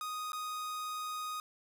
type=tone with dropouts; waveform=45% pulse; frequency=1244.5 Hz; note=D#6; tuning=in tune; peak=-37 dBFS; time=0.01-1.4 s; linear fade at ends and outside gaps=1 ms; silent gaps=0.32-0.331 s; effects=none